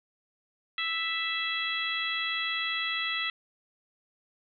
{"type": "harmonic tone with a mistuned harmonic", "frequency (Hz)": 659.3, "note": "E5", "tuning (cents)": 0, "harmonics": [2, 3, 4, 5, 6], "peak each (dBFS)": [-37, -33, -35, -33, -39], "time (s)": [0.78, 3.3], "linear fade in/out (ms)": 2, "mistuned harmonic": 5, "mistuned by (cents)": 15, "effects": []}